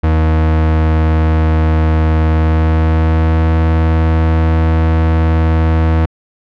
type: tone with pitch glide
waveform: 40% pulse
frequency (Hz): 79.2 to 80.63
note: D#2 to E2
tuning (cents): +31 to -38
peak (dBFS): -8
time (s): 0.03-6.06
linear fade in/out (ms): 10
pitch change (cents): +31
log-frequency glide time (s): 2.34-3.59
effects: low-pass 2000 Hz 12 dB/octave